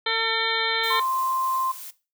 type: harmonic tone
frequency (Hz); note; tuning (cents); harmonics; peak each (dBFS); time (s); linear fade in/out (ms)
450.8; A4; +42; 1 / 2 / 3 / 4 / 5 / 7 / 8 / 9; -30 / -30 / -30 / -30 / -30 / -30 / -30 / -30; 0.06-1; 5
type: noise with tremolo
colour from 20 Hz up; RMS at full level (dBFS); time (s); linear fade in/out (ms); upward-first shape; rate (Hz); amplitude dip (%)
blue; -38; 0.83-1.91; 10; triangle; 3.2; 25
type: tone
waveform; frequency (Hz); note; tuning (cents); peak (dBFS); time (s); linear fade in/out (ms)
sine; 1046.5; C6; 0; -22; 0.9-1.72; 10
effects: noise-tail reverb RT60 0.3 s tail -17 dB re dry